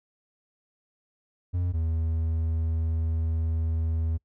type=tone pair in turn; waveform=triangle; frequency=88.6 / 80.98 Hz; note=F2 / E2; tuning=+25 / -30 cents; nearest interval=major second; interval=155 cents; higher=first; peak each=-22 dBFS; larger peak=neither; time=1.53-1.73 / 1.73-4.18 s; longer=second; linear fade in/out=20 ms; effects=noise-tail reverb RT60 0.1 s tail -26 dB re dry